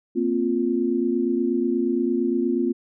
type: chord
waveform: sine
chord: Bb suspended second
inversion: none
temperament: equal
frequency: 233.1 / 261.6 / 349.2 Hz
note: Bb3 / C4 / F4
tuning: 0 / 0 / 0 cents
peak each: -25 / -24 / -23 dBFS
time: 0.15-2.73 s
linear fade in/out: 20 ms
effects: none